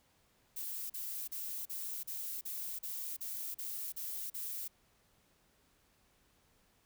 violet noise bursts, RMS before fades -41 dBFS, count 11, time 0.56-4.68 s, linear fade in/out 10 ms, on 340 ms, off 38 ms, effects pink hiss -71 dBFS RMS until 6.85 s

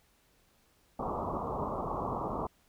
white low-pass noise, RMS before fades -35 dBFS, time 0.99-2.47 s, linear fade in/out 5 ms, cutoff 1200 Hz, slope 96 dB/octave, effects pink hiss -68 dBFS RMS until 2.68 s

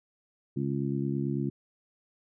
harmonic tone, 69.1 Hz, C#2, 5 cents flat, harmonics 2 / 3 / 4 / 5, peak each -31 / -33 / -34 / -35 dBFS, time 0.56-1.5 s, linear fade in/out 10 ms, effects none

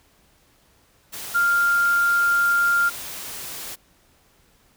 sine tone in noise, 1396.9 Hz, F6, in tune, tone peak -16 dBFS, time 1.34-2.9 s, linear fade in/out 20 ms, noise white, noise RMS -34 dBFS, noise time 1.12-3.76 s, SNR +15 dB, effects pink hiss -59 dBFS RMS until 4.76 s

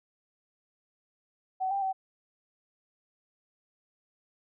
sine tone with pitch steps, 755 / 791 / 765 Hz, F#5 / G5 / G5, +35 / +15 / -42 cents, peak -27 dBFS, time 1.6-1.93 s, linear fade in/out 20 ms, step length 110 ms, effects none

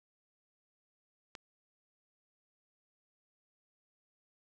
click, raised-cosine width 0.2 ms, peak -27 dBFS, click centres 1.352 s, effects none

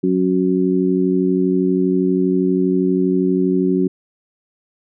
harmonic tone, 92.5 Hz, F#2, in tune, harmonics 2 / 3 / 4, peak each -18 / -18 / -18 dBFS, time 0.03-3.88 s, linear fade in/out 10 ms, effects none

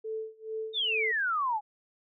sine tone with tremolo, 440 Hz, A4, in tune, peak -31 dBFS, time 0.04-1.12 s, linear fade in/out 10 ms, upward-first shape sine, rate 2.3 Hz, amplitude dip 95%
sine exponential sweep, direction down, 3727 to 810 Hz, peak -26 dBFS, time 0.73-1.61 s, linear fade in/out 50 ms
effects none

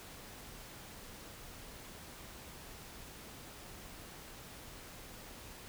silence, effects pink hiss -51 dBFS RMS until 5.68 s

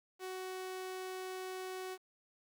sawtooth tone, 373 Hz, F#4, 14 cents sharp, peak -37 dBFS, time 0.19-1.98 s, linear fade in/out 50 ms, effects 11-bit

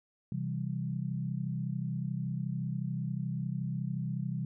sine chord, C major, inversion none, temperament equal, 130.81 / 164.81 / 196 Hz, C3 / E3 / G3, 0 / 0 / 0 cents, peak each -35 / -36 / -38 dBFS, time 0.32-4.45 s, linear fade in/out 2 ms, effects none

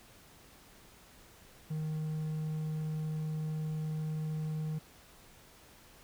triangle tone, 155.56 Hz, D#3, in tune, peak -31 dBFS, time 1.7-4.79 s, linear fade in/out 10 ms, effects pink hiss -58 dBFS RMS until 6.03 s

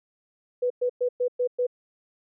sine tone bursts, 493.9 Hz, B4, in tune, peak -21 dBFS, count 6, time 0.62-1.668 s, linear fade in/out 10 ms, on 83 ms, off 110 ms, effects none

